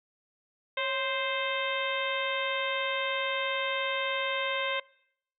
harmonic tone with a mistuned harmonic, 523 Hz, C5, 1 cent flat, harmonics 1 / 2 / 3 / 4 / 5 / 6 / 7, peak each -33 / -35 / -37 / -34 / -37 / -38 / -39 dBFS, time 0.77-4.8 s, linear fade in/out 5 ms, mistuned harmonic 1, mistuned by +79 cents, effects noise-tail reverb RT60 0.7 s tail -23 dB re dry

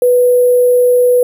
sine tone with sample-and-hold, 493.9 Hz, B4, in tune, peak -6 dBFS, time 0.02-1.23 s, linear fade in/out 2 ms, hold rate 11025 Hz, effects none

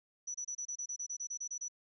sine tone bursts, 5920 Hz, F#8, in tune, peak -37 dBFS, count 14, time 0.27-1.684 s, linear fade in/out 10 ms, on 75 ms, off 28 ms, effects none

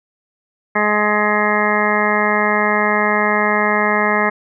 harmonic tone, 210 Hz, G#3, 19 cents sharp, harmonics 1 / 2 / 3 / 4 / 5 / 6 / 8 / 9 / 10, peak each -22 / -22 / -22 / -22 / -22 / -22 / -22 / -22 / -22 dBFS, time 0.75-4.3 s, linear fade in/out 10 ms, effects none

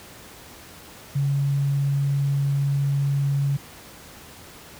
sine tone, 140 Hz, C#3, 18 cents sharp, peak -19 dBFS, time 1.15-3.57 s, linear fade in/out 10 ms, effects pink hiss -44 dBFS RMS until 4.79 s + high-pass 60 Hz 12 dB/octave

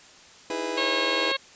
30% pulse chord, E major seventh, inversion third, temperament just, 309 / 329.6 / 412 / 494.4 Hz, D#4 / E4 / G#4 / B4, -12 / 0 / -14 / +2 cents, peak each -35 / -31 / -31 / -29 dBFS, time 0.5-1.32 s, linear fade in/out 2 ms
harmonic tone, 543 Hz, C#5, 36 cents flat, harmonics 1 / 2 / 3 / 4 / 5 / 6 / 7 / 8, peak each -32 / -32 / -32 / -32 / -32 / -32 / -32 / -32 dBFS, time 0.77-1.37 s, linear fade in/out 10 ms
effects white hiss -50 dBFS RMS until 1.55 s + resampled to 16000 Hz

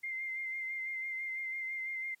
sine tone with vibrato, 2093 Hz, C7, in tune, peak -35 dBFS, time 0.03-2.15 s, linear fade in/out 10 ms, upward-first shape sine, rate 6 Hz, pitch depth 24 cents each way, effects white hiss -72 dBFS RMS until 2.2 s + MP3 64 kbps

